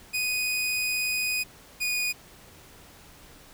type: tone pair in turn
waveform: sawtooth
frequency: 2489 / 2465 Hz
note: D#7 / D#7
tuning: 0 / -17 cents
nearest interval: unison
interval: 17 cents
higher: first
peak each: -22 dBFS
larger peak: neither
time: 0.13-1.44 / 1.8-2.13 s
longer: first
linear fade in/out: 20 ms
effects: pink hiss -51 dBFS RMS until 3.53 s